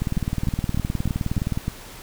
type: two click trains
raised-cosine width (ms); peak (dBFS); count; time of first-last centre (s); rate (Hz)
5; -11 / -11; 31 / 6; 0.02-1.574 / 0.17-1.681; 19.3 / 3.31
effects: pink hiss -41 dBFS RMS until 2.02 s